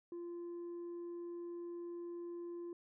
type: tone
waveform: sine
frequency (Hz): 345.4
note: F4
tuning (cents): -19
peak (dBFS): -40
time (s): 0.12-2.73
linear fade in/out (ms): 2
effects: tanh soft clip ceiling -42 dBFS